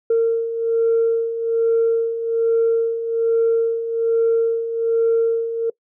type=beating tone pair; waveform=sine; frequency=456.9 / 458.1 Hz; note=A#4 / A#4; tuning=-35 / -30 cents; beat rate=1.2 Hz; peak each=-21 / -15 dBFS; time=0.1-5.7 s; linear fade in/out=5 ms; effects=noise-tail reverb RT60 0.1 s tail -23 dB re dry + tanh soft clip ceiling -10 dBFS